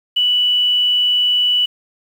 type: tone with quantisation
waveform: sine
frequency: 2960 Hz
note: F#7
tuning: in tune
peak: -12 dBFS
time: 0.16-1.66 s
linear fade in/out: 10 ms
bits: 7
effects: none